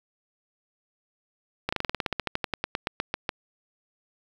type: slowing click train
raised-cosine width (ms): 0.3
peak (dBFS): -10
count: 21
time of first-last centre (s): 1.69-3.292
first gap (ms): 35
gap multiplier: 1.08
effects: 7-bit